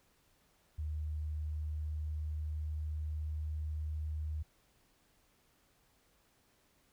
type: tone with pitch glide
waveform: sine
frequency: 76.5 to 76.94 Hz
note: D#2 to D#2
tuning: -29 to -19 cents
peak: -35 dBFS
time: 0.78-4.43 s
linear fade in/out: 10 ms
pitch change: +10 cents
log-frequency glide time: 1.54-4.09 s
effects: pink hiss -71 dBFS RMS until 6.92 s